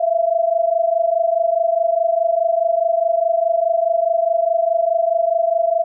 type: tone pair together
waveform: sine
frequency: 657 / 681.8 Hz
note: E5 / F5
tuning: -6 / -42 cents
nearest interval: minor second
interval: 64 cents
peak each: -17 / -17 dBFS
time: 0-5.84 s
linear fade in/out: 10 ms
effects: none